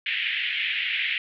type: band-pass noise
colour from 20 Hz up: pink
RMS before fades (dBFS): -27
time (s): 0.06-1.18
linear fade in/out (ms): 2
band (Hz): 1900 to 3200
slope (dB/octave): 48
effects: none